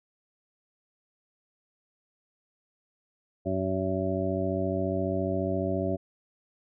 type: harmonic tone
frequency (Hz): 94.5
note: F#2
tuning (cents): +37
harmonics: 1 / 2 / 3 / 4 / 6 / 7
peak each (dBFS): -33 / -33 / -33 / -33 / -33 / -33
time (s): 3.45-5.97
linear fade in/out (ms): 20
effects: none